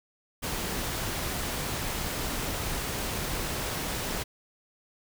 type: noise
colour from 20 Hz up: pink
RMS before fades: -32 dBFS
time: 0.42-4.24 s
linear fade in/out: 20 ms
effects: none

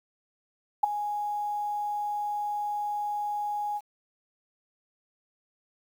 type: tone with ADSR envelope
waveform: sine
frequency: 830 Hz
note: G#5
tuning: 1 cent flat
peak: -14 dBFS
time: 0.83-3.81 s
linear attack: 9 ms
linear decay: 9 ms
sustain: -14 dB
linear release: 46 ms
effects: 9-bit

